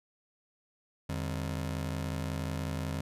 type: ring-modulated tone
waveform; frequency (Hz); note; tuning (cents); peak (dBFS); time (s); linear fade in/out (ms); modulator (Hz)
30% pulse; 116.54; A#2; 0; -27; 1.09-3.01; 5; 32.8
effects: resampled to 32000 Hz